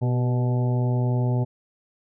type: harmonic tone with a mistuned harmonic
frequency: 123.47 Hz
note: B2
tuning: in tune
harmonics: 1 / 2 / 3 / 4 / 5 / 6 / 7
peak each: -20 / -30 / -33 / -37 / -36 / -41 / -38 dBFS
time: 0.01-1.45 s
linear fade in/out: 20 ms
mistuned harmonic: 3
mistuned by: +41 cents
effects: none